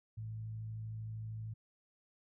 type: tone with frequency modulation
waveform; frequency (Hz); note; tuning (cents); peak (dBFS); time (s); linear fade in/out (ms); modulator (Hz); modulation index
sine; 110; A2; 0; -40; 0.17-1.54; 10; 53; 0.26
effects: none